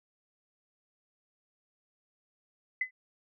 sine tone with exponential decay, 2022 Hz, B6, 40 cents sharp, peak -24 dBFS, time 2.81-2.91 s, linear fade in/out 5 ms, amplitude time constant 21 ms, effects none

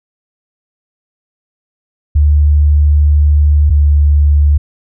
sine tone pair in turn, 73.9 / 73.14 Hz, D2 / D2, +11 / -7 cents, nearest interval unison, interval 18 cents, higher first, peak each -5 dBFS, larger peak neither, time 2.15-3.7 / 3.7-4.58 s, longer first, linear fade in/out 10 ms, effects none

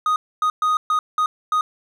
triangle tone bursts at uneven times, 1244.5 Hz, D#6, in tune, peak -14 dBFS, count 6, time 0.06-0.16 / 0.42-0.5 / 0.62-0.77 / 0.9-0.99 / 1.18-1.26 / 1.52-1.61 s, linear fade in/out 2 ms, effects none

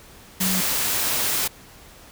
sine tone in noise, 186.8 Hz, F#3, 17 cents sharp, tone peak -24 dBFS, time 0.4-0.61 s, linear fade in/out 10 ms, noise white, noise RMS -23 dBFS, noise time 0.4-1.48 s, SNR -4 dB, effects pink hiss -47 dBFS RMS until 2.11 s

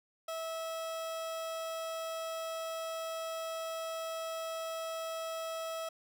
30% pulse tone, 651 Hz, E5, 22 cents flat, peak -34 dBFS, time 0.28-5.89 s, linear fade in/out 5 ms, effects none

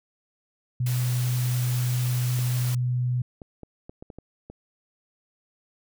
sine tone, 124.2 Hz, B2, 10 cents sharp, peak -22 dBFS, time 0.8-3.22 s, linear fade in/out 5 ms
white noise, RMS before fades -36 dBFS, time 0.86-2.75 s, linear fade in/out 5 ms
clicks, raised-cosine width 2 ms, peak -27 dBFS, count 8, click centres 2.39 / 3.418 / 3.633 / 3.895 / 4.025 / 4.102 / 4.186 / 4.5 s
effects none

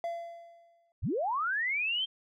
triangle tone with exponential decay, 680 Hz, F5, 46 cents flat, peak -28 dBFS, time 0.04-0.92 s, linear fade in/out 1 ms, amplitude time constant 190 ms
sine linear sweep, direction up, 43.65 to 3200 Hz, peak -28 dBFS, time 1.02-2.06 s, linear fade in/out 20 ms
effects none

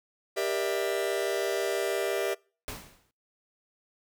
45% pulse chord, E half-diminished seventh, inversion first, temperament just, 395.6 / 474.7 / 593.3 / 659.3 Hz, G4 / Bb4 / D5 / E5, +16 / +31 / +18 / 0 cents, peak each -31 / -34 / -34 / -33 dBFS, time 0.36-2.35 s, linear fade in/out 20 ms
pink noise with exponential decay, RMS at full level -35 dBFS, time 2.68-3.11 s, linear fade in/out 0 ms, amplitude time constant 93 ms
effects noise-tail reverb RT60 0.4 s tail -26 dB re dry

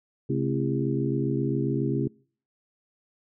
harmonic tone with a mistuned harmonic, 67.4 Hz, C#2, 48 cents flat, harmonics 2 / 3 / 4 / 5 / 6, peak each -27 / -32 / -30 / -30 / -32 dBFS, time 0.29-2.08 s, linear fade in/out 10 ms, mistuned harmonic 3, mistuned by +130 cents, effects noise-tail reverb RT60 0.5 s tail -26 dB re dry

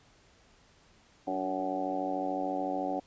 harmonic tone with a mistuned harmonic, 93.6 Hz, F#2, 20 cents sharp, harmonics 2 / 3 / 4 / 5 / 6 / 7 / 8 / 9, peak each -46 / -35 / -42 / -43 / -37 / -42 / -34 / -44 dBFS, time 1.27-3 s, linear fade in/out 5 ms, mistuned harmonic 3, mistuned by +42 cents, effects pink hiss -62 dBFS RMS until 3.06 s + resampled to 16000 Hz

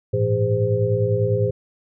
sine tone cluster, 103.2 / 113.2 / 170.3 / 405.7 / 514 Hz, G#2 / A2 / F3 / G#4 / C5, -10 / +50 / -43 / -41 / -31 cents, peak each -24 / -21 / -30 / -23 / -23 dBFS, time 0.13-1.51 s, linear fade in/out 10 ms, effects none

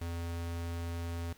square tone, 84.8 Hz, E2, 50 cents sharp, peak -36 dBFS, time 0.01-1.33 s, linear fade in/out 5 ms, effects pink hiss -61 dBFS RMS until 1.37 s

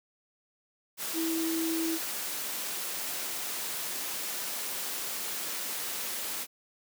sine tone in noise, 326.7 Hz, E4, 15 cents flat, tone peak -28 dBFS, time 1.13-1.99 s, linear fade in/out 50 ms, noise white, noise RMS -35 dBFS, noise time 0.97-6.47 s, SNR +4 dB, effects high-pass 200 Hz 12 dB/octave

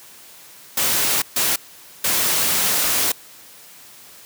white noise bursts at uneven times, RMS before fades -19 dBFS, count 3, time 0.77-1.22 / 1.36-1.56 / 2.04-3.12 s, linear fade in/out 5 ms, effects white hiss -44 dBFS RMS until 4.25 s + high-pass 100 Hz 12 dB/octave

